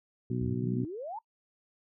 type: harmonic tone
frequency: 61.74 Hz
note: B1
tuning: in tune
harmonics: 2 / 3 / 4 / 5 / 6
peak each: -32 / -36 / -35 / -42 / -38 dBFS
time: 0.3-0.85 s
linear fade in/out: 5 ms
type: exponential sweep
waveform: sine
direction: up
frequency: 69.3 to 932.3 Hz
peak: -36 dBFS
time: 0.41-1.19 s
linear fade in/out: 5 ms
effects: noise-tail reverb RT60 0.1 s tail -23 dB re dry